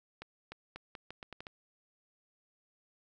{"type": "accelerating click train", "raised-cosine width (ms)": 0.3, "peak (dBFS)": -28, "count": 9, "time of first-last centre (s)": [0.22, 1.468], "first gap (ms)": 300, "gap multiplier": 0.8, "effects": []}